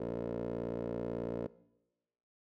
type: tone with band-pass filter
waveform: 15% pulse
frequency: 58.27 Hz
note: A#1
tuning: in tune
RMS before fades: -38 dBFS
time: 0-1.47 s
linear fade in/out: 5 ms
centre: 410 Hz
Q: 6.4
effects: noise-tail reverb RT60 1.0 s tail -20 dB re dry